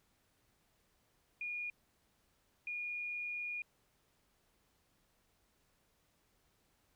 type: tone bursts at uneven times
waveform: sine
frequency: 2436 Hz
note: D#7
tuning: 37 cents flat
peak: -38 dBFS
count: 2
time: 1.41-1.7 / 2.67-3.62 s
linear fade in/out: 2 ms
effects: pink hiss -75 dBFS RMS until 6.95 s